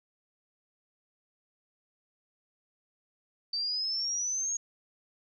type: exponential sweep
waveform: sine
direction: up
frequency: 4600 to 6640 Hz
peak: -29 dBFS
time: 3.53-4.57 s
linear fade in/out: 5 ms
effects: none